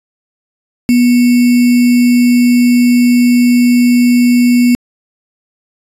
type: tone with sample-and-hold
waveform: sine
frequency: 243.3 Hz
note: B3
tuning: 26 cents flat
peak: -5 dBFS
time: 0.89-4.75 s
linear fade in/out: 0 ms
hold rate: 2450 Hz
effects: resampled to 32000 Hz